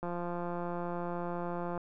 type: click train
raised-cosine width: 1 ms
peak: -24 dBFS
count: 305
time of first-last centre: 0.03-1.777 s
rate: 174 Hz
effects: none